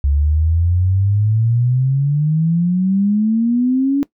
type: exponential sweep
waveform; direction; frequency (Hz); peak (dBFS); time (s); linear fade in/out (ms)
sine; up; 69 to 285.4; -12; 0.04-4.03; 0
effects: noise-tail reverb RT60 0.1 s tail -19 dB re dry